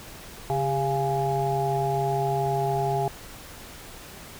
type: harmonic tone with a mistuned harmonic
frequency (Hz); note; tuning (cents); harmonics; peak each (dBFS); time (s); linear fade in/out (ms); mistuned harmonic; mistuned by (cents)
138.59; C#3; 0; 1 / 3 / 5 / 6; -28 / -28 / -28 / -28; 0.5-3.08; 0; 3; -60
effects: pink hiss -43 dBFS RMS until 4.39 s